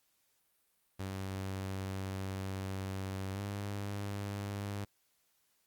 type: tone with pitch glide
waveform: sawtooth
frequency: 96 to 100.89 Hz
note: G2 to G#2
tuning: -36 to -50 cents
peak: -33 dBFS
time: 0.99-4.85 s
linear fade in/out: 10 ms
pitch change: +86 cents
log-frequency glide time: 3.33-3.4 s
effects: white hiss -75 dBFS RMS until 5.66 s + Opus 48 kbps